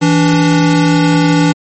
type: tone pair together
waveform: square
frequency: 164.81 / 290.4 Hz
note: E3 / D4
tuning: 0 / -19 cents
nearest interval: minor seventh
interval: 981 cents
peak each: -11 dBFS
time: 0.01-1.53 s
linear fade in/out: 20 ms
effects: MP3 32 kbps